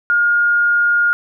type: tone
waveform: sine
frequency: 1422 Hz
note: F6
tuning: 31 cents sharp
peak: -11 dBFS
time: 0.1-1.13 s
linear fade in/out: 0 ms
effects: none